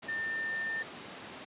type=tone in noise; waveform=sine; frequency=1800 Hz; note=A6; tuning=39 cents sharp; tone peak=-32 dBFS; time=0.08-0.83 s; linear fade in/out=10 ms; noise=pink; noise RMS=-44 dBFS; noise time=0.02-1.45 s; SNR=+9 dB; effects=high-pass 200 Hz 12 dB/octave + resampled to 8000 Hz